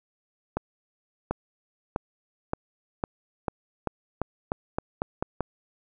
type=accelerating click train; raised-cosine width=1 ms; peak=-12 dBFS; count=13; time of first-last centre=0.57-5.407 s; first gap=740 ms; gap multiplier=0.88; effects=none